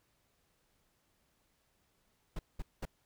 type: noise bursts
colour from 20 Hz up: brown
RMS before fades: -37 dBFS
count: 3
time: 2.36-2.853 s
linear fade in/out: 5 ms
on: 31 ms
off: 200 ms
effects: pink hiss -75 dBFS RMS until 3.05 s